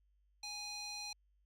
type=tone with band-pass filter; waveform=square; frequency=827 Hz; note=G#5; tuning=8 cents flat; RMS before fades=-45 dBFS; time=0.43-1.13 s; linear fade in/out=5 ms; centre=4700 Hz; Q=2.4; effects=added 50 Hz sine -70 dBFS peak until 1.45 s